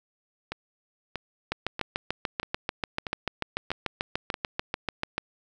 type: two click trains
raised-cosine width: 0.3 ms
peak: -16 / -11 dBFS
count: 7 / 26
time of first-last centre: 0.52-4.342 / 1.52-5.18 s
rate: 1.57 / 6.83 Hz
effects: none